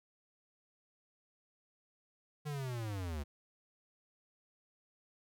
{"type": "linear sweep", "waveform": "square", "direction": "down", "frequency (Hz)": [152.2, 69], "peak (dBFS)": -38, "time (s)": [2.45, 3.24], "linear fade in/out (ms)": 20, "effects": []}